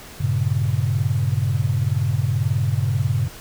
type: chord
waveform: sine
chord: G diminished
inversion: none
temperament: equal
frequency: 98 / 116.54 / 138.59 Hz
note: G2 / Bb2 / Db3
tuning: 0 / 0 / 0 cents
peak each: -22 dBFS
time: 0.2-3.28 s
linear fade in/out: 10 ms
effects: pink hiss -40 dBFS RMS until 3.4 s